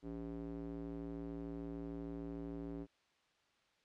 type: tone with band-pass filter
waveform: square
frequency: 56.6 Hz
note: A1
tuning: 50 cents sharp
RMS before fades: -45 dBFS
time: 0.02-2.87 s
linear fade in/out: 50 ms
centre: 310 Hz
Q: 2.2
effects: white hiss -74 dBFS RMS until 3.84 s + low-pass 4000 Hz 12 dB/octave